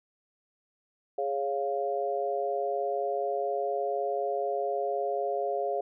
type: chord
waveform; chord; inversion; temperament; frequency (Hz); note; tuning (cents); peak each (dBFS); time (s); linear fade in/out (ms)
sine; Db major; second; equal; 415.3 / 554.4 / 698.5; Ab4 / Db5 / F5; 0 / 0 / 0; -32 / -32 / -31; 1.18-5.81; 5
effects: none